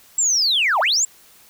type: linear two-way sweep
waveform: sine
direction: down then up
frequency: 7700 to 587.3 to 7700 Hz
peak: -14 dBFS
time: 0.18-1.05 s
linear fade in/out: 5 ms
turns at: 0.8 s
effects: tanh soft clip ceiling -11 dBFS + white hiss -50 dBFS RMS until 1.49 s